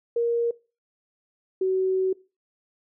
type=tone pair in turn; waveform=sine; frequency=469.3 / 376.7 Hz; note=A#4 / F#4; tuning=+12 / +31 cents; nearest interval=major third; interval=381 cents; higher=first; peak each=-20 dBFS; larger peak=neither; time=0.16-0.51 / 1.61-2.13 s; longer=second; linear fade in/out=5 ms; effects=noise-tail reverb RT60 0.3 s tail -21 dB re dry